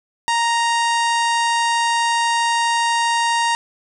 harmonic tone with a mistuned harmonic, 932.3 Hz, A#5, in tune, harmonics 1 / 2 / 3 / 4 / 5 / 6 / 7 / 8 / 9 / 10, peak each -17 / -23 / -27 / -29 / -31 / -33 / -34 / -35 / -36 / -37 dBFS, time 0.28-3.55 s, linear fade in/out 0 ms, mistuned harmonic 9, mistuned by +17 cents, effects none

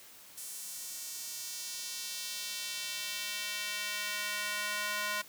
square tone with high-pass filter sweep, 207.7 Hz, G#3, in tune, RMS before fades -38 dBFS, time 0.37-5.22 s, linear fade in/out 10 ms, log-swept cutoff 8400 to 1300 Hz, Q 1.1, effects white hiss -54 dBFS RMS until 5.28 s + high-pass 80 Hz 12 dB/octave

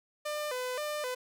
sawtooth tone with vibrato, 549 Hz, C#5, 17 cents flat, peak -29 dBFS, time 0.25-1.15 s, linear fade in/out 10 ms, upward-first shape square, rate 1.9 Hz, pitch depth 150 cents each way, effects none

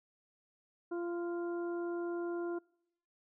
harmonic tone with a mistuned harmonic, 344.9 Hz, F4, 22 cents flat, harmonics 1 / 2 / 3 / 4, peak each -35 / -47 / -51 / -50 dBFS, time 0.91-2.59 s, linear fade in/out 10 ms, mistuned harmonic 4, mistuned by +22 cents, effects noise-tail reverb RT60 0.8 s tail -26 dB re dry

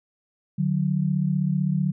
sine tone pair together, 149.28 / 185 Hz, D3 / F#3, +29 / 0 cents, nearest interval major third, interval 371 cents, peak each -23 dBFS, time 0.58-1.92 s, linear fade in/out 10 ms, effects none

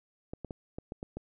clicks, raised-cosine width 2 ms, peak -25 dBFS, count 7, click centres 0.335 / 0.447 / 0.508 / 0.785 / 0.921 / 1.029 / 1.17 s, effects none

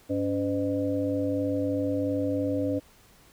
sine tone cluster, 101.8 / 283.9 / 508 / 611 Hz, G#2 / C#4 / B4 / D#5, -34 / +41 / +49 / -32 cents, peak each -34 / -27 / -30 / -34 dBFS, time 0.09-2.8 s, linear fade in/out 20 ms, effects pink hiss -57 dBFS RMS until 3.32 s

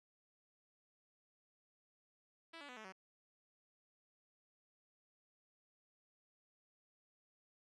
5% pulse tone with pitch steps, 329.6 / 286.9 / 249.8 / 217.5 / 189.31 Hz, E4 / D4 / B3 / A3 / F#3, 0 / -40 / +20 / -20 / +40 cents, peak -39 dBFS, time 2.53-2.925 s, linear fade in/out 10 ms, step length 79 ms, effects low-pass 5000 Hz 12 dB/octave

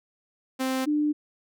sawtooth / sine tone pair in turn, 261.5 / 298.6 Hz, C4 / D4, -1 / +29 cents, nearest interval major second, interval 230 cents, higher second, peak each -21 dBFS, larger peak neither, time 0.59-0.86 / 0.86-1.13 s, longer neither, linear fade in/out 20 ms, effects none

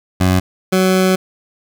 20% pulse tone pair in turn, 92.3 / 186.91 Hz, F#2 / F#3, -4 / +18 cents, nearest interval octave, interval 1222 cents, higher second, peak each -6 dBFS, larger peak neither, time 0.2-0.4 / 0.72-1.16 s, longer second, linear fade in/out 10 ms, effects none

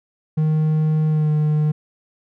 triangle tone with pitch glide, 155.4 to 151.94 Hz, D#3 to D#3, -2 to -41 cents, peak -13 dBFS, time 0.37-1.72 s, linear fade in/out 10 ms, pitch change -39 cents, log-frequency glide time 1.08-1.31 s, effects none

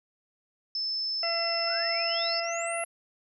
sine tone, 5260 Hz, E8, 5 cents flat, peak -28 dBFS, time 0.75-2.4 s, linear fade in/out 2 ms
harmonic tone, 676 Hz, E5, 43 cents sharp, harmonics 1 / 2 / 3 / 4, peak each -31 / -38 / -37 / -38 dBFS, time 1.23-2.84 s, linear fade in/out 2 ms
sine exponential sweep, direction up, 1336 to 11175 Hz, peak -36 dBFS, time 1.67-2.85 s, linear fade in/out 5 ms
effects none

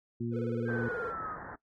harmonic tone, 117.5 Hz, A#2, 14 cents sharp, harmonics 1 / 2 / 3, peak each -36 / -34 / -38 dBFS, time 0.2-0.89 s, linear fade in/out 10 ms
triangle tone with vibrato, 466.2 Hz, A#4, in tune, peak -33 dBFS, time 0.31-1.14 s, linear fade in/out 50 ms, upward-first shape square, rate 19 Hz, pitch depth 100 cents each way
sine exponential sweep, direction down, 1599 to 1230 Hz, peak -36 dBFS, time 0.65-1.37 s, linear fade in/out 50 ms
white low-pass noise, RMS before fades -44 dBFS, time 0.68-1.56 s, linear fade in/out 10 ms, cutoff 1800 Hz, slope 96 dB/octave
effects noise-tail reverb RT60 0.1 s tail -19 dB re dry

